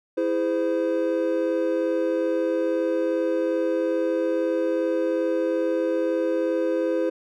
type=chord; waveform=triangle; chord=E augmented; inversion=none; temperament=just; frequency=329.6 / 412 / 515 Hz; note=E4 / G#4 / B#4; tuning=0 / -14 / -28 cents; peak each=-23 / -27 / -22 dBFS; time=0.17-7.1 s; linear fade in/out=10 ms; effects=none